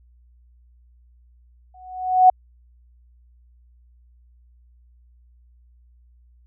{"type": "tone with exponential growth", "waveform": "sine", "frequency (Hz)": 740, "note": "F#5", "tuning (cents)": 0, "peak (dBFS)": -6, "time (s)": [1.74, 2.3], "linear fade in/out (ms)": 5, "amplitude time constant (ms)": 120, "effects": ["added 60 Hz sine -51 dBFS peak until 6.46 s"]}